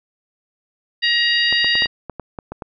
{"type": "harmonic tone", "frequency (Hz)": 946, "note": "A#5", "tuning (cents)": 25, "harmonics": [2, 3, 4, 5], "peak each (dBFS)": [-18, -20, -21, -22], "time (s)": [1.02, 1.87], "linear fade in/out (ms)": 20}
{"type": "clicks", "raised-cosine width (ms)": 1, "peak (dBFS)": -15, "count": 10, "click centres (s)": [1.526, 1.645, 1.754, 1.822, 1.858, 2.097, 2.197, 2.388, 2.52, 2.622]}
{"effects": []}